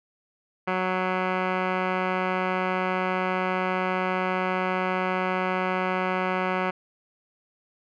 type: tone with low-pass filter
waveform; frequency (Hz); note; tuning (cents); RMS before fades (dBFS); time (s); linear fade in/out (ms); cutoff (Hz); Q
10% pulse; 185; F#3; 0; -26; 0.67-6.71; 10; 1900; 9
effects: none